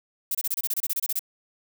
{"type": "noise bursts", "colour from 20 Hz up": "violet", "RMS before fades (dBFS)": -26, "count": 14, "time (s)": [0.31, 1.193], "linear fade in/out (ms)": 5, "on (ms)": 38, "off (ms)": 27, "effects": []}